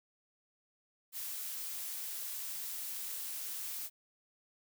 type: noise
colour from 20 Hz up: blue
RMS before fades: -41 dBFS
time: 1.12-3.9 s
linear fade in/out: 50 ms
effects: none